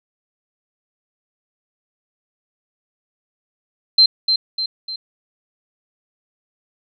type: tone with echo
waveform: sine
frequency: 4121 Hz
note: C8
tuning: 27 cents flat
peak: -7 dBFS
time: 3.98-4.06 s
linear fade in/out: 5 ms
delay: 300 ms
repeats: 3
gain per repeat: -6 dB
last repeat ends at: 4.96 s
effects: none